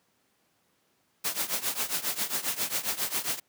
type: noise with tremolo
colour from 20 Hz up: white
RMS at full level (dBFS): -27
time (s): 1.24-3.4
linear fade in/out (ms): 10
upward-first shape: triangle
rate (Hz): 7.4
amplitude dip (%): 90
effects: pink hiss -70 dBFS RMS until 3.48 s + high-pass 150 Hz 12 dB/octave